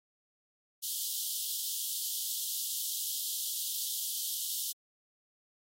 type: high-pass noise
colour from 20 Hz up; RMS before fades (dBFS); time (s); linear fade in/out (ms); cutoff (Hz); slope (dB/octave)
white; -35; 0.82-4.73; 20; 3000; 96
effects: AAC 48 kbps